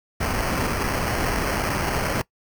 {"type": "noise with sample-and-hold", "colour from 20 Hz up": "pink", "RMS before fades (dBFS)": -24, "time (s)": [0.2, 2.22], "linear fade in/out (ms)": 10, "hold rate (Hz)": 3675, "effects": ["noise-tail reverb RT60 0.1 s tail -21 dB re dry"]}